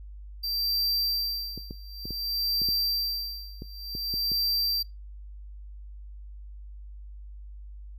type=tone with tremolo; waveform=square; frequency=4699 Hz; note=D8; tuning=in tune; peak=-24 dBFS; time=0.43-4.83 s; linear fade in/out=10 ms; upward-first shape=sine; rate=0.55 Hz; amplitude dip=95%
type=clicks; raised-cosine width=3 ms; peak=-25 dBFS; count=10; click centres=1.577 / 1.709 / 2.055 / 2.107 / 2.618 / 2.688 / 3.621 / 3.951 / 4.14 / 4.318 s
effects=noise-tail reverb RT60 0.2 s tail -23 dB re dry + added 50 Hz sine -40 dBFS peak until 7.98 s